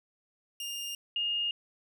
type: tone pair in turn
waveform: sawtooth / sine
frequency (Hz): 2817 / 2840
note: F7 / F7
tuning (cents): +14 / +28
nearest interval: unison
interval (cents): 14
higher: second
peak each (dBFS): -32 / -28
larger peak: second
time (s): 0.6-0.95 / 1.16-1.51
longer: neither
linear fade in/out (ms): 2
effects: none